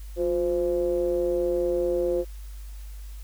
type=ring-modulated tone; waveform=triangle; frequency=82.41 Hz; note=E2; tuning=in tune; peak=-17 dBFS; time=0.16-2.25 s; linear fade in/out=50 ms; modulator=437 Hz; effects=added 50 Hz sine -36 dBFS peak until 3.23 s + white hiss -54 dBFS RMS until 3.23 s